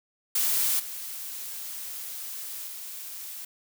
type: noise with level steps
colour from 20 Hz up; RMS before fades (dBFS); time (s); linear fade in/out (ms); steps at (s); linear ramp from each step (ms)
blue; -25 / -37 / -39; 0.35-3.45; 5; 0.79 / 2.67; 10
effects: none